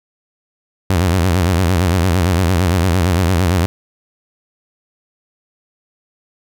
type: tone with vibrato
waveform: sawtooth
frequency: 88.6 Hz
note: F2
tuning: 25 cents sharp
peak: -8 dBFS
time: 0.9-3.66 s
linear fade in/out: 0 ms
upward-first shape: sine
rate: 8.8 Hz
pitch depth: 160 cents each way
effects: none